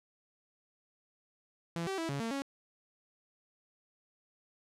sawtooth tone with pitch steps, 168.5 / 385.9 / 327.8 / 140.3 / 227.8 / 276.4 Hz, E3 / G4 / E4 / C#3 / A#3 / C#4, +38 / -27 / -10 / +21 / -40 / -5 cents, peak -30 dBFS, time 1.76-2.42 s, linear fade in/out 0 ms, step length 110 ms, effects low-pass 9000 Hz 12 dB/octave

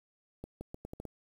accelerating click train, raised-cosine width 2 ms, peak -28 dBFS, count 7, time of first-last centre 0.44-1.053 s, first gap 170 ms, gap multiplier 0.79, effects 9-bit

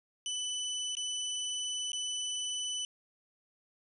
25% pulse tone with dropouts, 2993 Hz, F#7, 19 cents sharp, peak -30 dBFS, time 0.26-2.85 s, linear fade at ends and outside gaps 1 ms, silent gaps 0.952-0.969 / 1.919-1.931 s, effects resampled to 24000 Hz

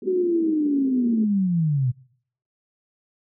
pink band-pass noise, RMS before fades -34 dBFS, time 0.02-1.25 s, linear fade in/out 5 ms, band 200 to 430 Hz, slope 96 dB/octave
sine linear sweep, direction down, 377.7 to 120.2 Hz, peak -18 dBFS, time 0.06-1.92 s, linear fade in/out 20 ms
effects noise-tail reverb RT60 0.6 s tail -23 dB re dry

